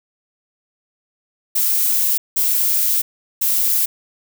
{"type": "noise bursts at uneven times", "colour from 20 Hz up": "violet", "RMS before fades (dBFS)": -17, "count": 3, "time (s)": [[1.55, 2.18], [2.36, 3.02], [3.41, 3.86]], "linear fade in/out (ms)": 10, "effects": []}